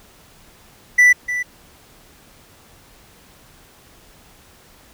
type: tone with echo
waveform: triangle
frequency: 1975.5 Hz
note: B6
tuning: in tune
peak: -6 dBFS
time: 0.98-1.13 s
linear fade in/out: 10 ms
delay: 300 ms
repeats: 1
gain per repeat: -12 dB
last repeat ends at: 1.43 s
effects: pink hiss -49 dBFS RMS until 4.93 s